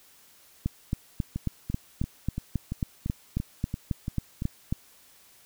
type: two click trains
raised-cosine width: 5 ms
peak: -14 / -18 dBFS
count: 16 / 10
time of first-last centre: 0.66-4.725 / 1.36-4.421 s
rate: 3.69 / 2.94 Hz
effects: white hiss -57 dBFS RMS until 5.45 s